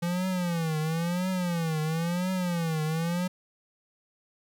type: tone with vibrato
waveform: square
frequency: 170 Hz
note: F3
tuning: 46 cents flat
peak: -27 dBFS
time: 0.02-3.28 s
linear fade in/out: 10 ms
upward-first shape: triangle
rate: 0.98 Hz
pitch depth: 180 cents each way
effects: 11-bit